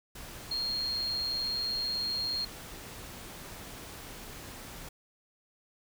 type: tone in noise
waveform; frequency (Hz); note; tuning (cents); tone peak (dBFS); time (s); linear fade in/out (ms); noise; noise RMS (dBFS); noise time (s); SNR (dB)
sine; 4241; C8; +23; -30; 0.51-2.45; 5; pink; -45; 0.15-4.89; +12
effects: none